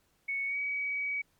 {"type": "tone with pitch glide", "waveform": "sine", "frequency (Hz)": [2217, 2269], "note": ["C#7", "C#7"], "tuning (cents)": [0, 40], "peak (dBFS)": -30, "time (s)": [0.28, 1.22], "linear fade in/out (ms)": 10, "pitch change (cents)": 40, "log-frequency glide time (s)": [0.46, 0.58], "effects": ["pink hiss -71 dBFS RMS until 1.39 s", "MP3 96 kbps"]}